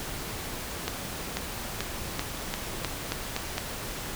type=accelerating click train; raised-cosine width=0.2 ms; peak=-11 dBFS; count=9; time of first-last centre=0.88-3.581 s; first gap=490 ms; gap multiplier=0.89; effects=pink hiss -36 dBFS RMS until 4.15 s